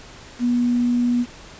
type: tone with quantisation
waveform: sine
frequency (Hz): 242.5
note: B3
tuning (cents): -31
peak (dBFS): -16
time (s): 0.39-1.26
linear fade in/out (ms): 50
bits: 7
effects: pink hiss -42 dBFS RMS until 1.59 s + resampled to 16000 Hz